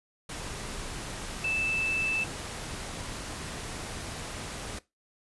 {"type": "tone in noise", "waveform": "sine", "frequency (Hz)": 2637, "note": "E7", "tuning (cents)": 0, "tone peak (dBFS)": -27, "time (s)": [1.44, 2.24], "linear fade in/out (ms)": 5, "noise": "pink", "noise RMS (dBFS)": -38, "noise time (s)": [0.29, 4.79], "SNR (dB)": 8, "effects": ["noise-tail reverb RT60 0.2 s tail -18 dB re dry", "resampled to 24000 Hz"]}